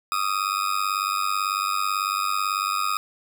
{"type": "tone with amplitude modulation", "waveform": "40% pulse", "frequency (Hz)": 1244.5, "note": "D#6", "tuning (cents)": 0, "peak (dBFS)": -18, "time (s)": [0.12, 2.97], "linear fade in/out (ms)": 0, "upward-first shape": "sine", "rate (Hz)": 98.1, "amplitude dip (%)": 90, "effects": []}